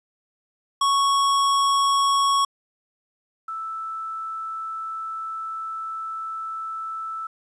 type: tone pair in turn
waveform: square / sine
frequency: 1108.7 / 1318.5 Hz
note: C#6 / E6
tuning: 0 / 0 cents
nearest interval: minor third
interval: 300 cents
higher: second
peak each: -18 / -28 dBFS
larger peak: first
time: 0.81-2.45 / 3.48-7.27 s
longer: second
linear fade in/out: 5 ms
effects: resampled to 22050 Hz + 10-bit